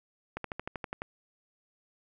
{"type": "slowing click train", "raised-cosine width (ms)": 0.5, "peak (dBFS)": -20, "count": 9, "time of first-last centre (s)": [0.37, 1.019], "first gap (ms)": 73, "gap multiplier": 1.03, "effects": []}